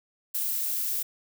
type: noise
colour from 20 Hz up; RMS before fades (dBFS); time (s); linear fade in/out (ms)
violet; -29; 0.34-1.03; 10
effects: none